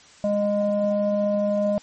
square tone with low-pass filter, 205.2 Hz, G#3, 21 cents flat, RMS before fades -22 dBFS, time 0.24-1.78 s, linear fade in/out 0 ms, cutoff 680 Hz, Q 8.1, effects white hiss -50 dBFS RMS until 1.82 s + MP3 32 kbps

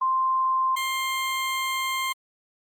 sine / 20% pulse tone pair in turn, 1046.5 / 1055.6 Hz, C6 / C6, 0 / +15 cents, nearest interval unison, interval 15 cents, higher second, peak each -20 dBFS, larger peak neither, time 0.01-0.76 / 0.76-2.13 s, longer second, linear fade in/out 10 ms, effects Opus 24 kbps

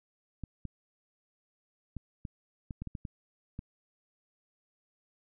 clicks, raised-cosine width 5 ms, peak -26 dBFS, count 10, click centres 0.437 / 0.653 / 1.967 / 2.252 / 2.708 / 2.82 / 2.873 / 2.952 / 3.052 / 3.591 s, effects none

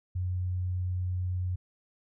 sine tone, 90.9 Hz, F#2, 30 cents flat, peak -28 dBFS, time 0.15-1.56 s, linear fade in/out 10 ms, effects none

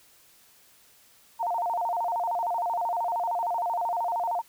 sine tone with vibrato, 804 Hz, G5, 44 cents sharp, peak -25 dBFS, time 1.39-4.42 s, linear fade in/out 20 ms, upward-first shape square, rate 13 Hz, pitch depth 230 cents each way, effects white hiss -58 dBFS RMS until 4.48 s

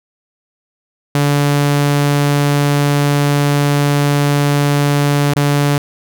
sawtooth tone with dropouts, 144 Hz, D3, 34 cents flat, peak -7 dBFS, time 1.15-5.78 s, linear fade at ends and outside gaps 2 ms, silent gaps 5.336-5.362 s, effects none

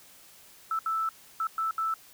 sine tone bursts at uneven times, 1318.5 Hz, E6, in tune, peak -26 dBFS, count 5, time 0.71-0.79 / 0.86-1.09 / 1.4-1.47 / 1.58-1.71 / 1.78-1.94 s, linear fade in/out 2 ms, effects white hiss -54 dBFS RMS until 2.13 s

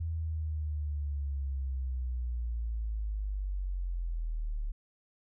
sine linear sweep, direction down, 82.6 to 36.01 Hz, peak -31 dBFS, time 0-4.72 s, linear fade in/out 10 ms, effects none

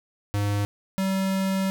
square tone pair in turn, 102.2 / 191.87 Hz, G#2 / G3, -27 / -37 cents, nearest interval major seventh, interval 1090 cents, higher second, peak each -23 dBFS, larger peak neither, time 0.34-0.65 / 0.98-1.7 s, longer second, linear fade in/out 0 ms, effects none

